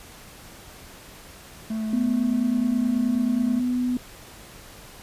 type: tone with vibrato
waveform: triangle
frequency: 219.2 Hz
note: A3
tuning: 6 cents flat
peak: -23 dBFS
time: 1.7-3.6 s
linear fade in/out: 5 ms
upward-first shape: sine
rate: 4.3 Hz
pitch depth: 13 cents each way
type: tone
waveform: sine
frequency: 248.6 Hz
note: B3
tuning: 12 cents sharp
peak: -21 dBFS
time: 1.93-3.97 s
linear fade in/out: 2 ms
effects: pink hiss -45 dBFS RMS until 5.02 s + resampled to 32000 Hz